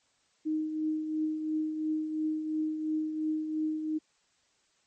sine tone with tremolo, 311.1 Hz, D#4, in tune, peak -26 dBFS, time 0.45-3.99 s, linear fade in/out 20 ms, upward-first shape triangle, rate 2.9 Hz, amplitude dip 55%, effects white hiss -70 dBFS RMS until 4.86 s + MP3 32 kbps

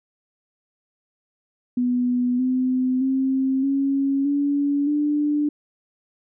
sine tone with pitch steps, 246.9 / 255.9 / 265.2 / 274.9 / 284.9 / 295.3 Hz, B3 / C4 / C4 / C#4 / C#4 / D4, 0 / -38 / +23 / -14 / +48 / +10 cents, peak -18 dBFS, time 1.77-5.49 s, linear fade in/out 5 ms, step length 620 ms, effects none

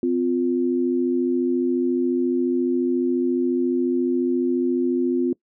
sine tone pair together, 256.9 / 351.2 Hz, C4 / F4, -32 / +10 cents, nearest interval perfect fourth, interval 542 cents, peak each -21 dBFS, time 0.03-5.33 s, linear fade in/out 2 ms, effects noise-tail reverb RT60 0.1 s tail -23 dB re dry

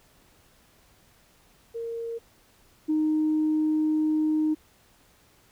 sine tone pair in turn, 462.1 / 309.4 Hz, A#4 / D#4, -15 / -10 cents, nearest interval perfect fifth, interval 695 cents, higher first, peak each -30 / -20 dBFS, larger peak second, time 1.74-2.19 / 2.88-4.55 s, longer second, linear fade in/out 20 ms, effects tanh soft clip ceiling -17 dBFS + pink hiss -60 dBFS RMS until 5.51 s

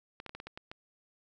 clicks, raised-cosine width 0.3 ms, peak -27 dBFS, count 8, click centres 0.201 / 0.263 / 0.294 / 0.35 / 0.401 / 0.47 / 0.575 / 0.715 s, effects none

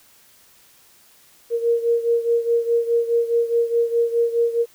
sine beating tone pair, 466.2 / 471 Hz, A#4 / A#4, 0 / +18 cents, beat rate 4.8 Hz, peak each -18 / -22 dBFS, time 1.5-4.66 s, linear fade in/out 50 ms, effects white hiss -53 dBFS RMS until 4.74 s

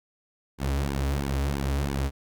sawtooth tone with flanger, 69.3 Hz, C#2, in tune, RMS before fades -27 dBFS, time 0.58-2.11 s, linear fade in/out 50 ms, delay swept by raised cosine 1.5 to 5.8 ms, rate 3 Hz, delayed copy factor -0.9, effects none

